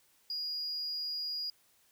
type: tone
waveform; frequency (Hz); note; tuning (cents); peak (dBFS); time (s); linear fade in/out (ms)
triangle; 4872; D#8; -37; -32; 0.3-1.5; 2
effects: tanh soft clip ceiling -30 dBFS + white hiss -68 dBFS RMS until 1.91 s